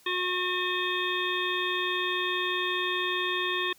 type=harmonic tone; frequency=362.4 Hz; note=F#4; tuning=36 cents flat; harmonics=1 / 3 / 5 / 7 / 9 / 10; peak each=-33 / -33 / -32 / -34 / -36 / -34 dBFS; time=0.06-3.73 s; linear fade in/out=5 ms; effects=white hiss -59 dBFS RMS until 3.78 s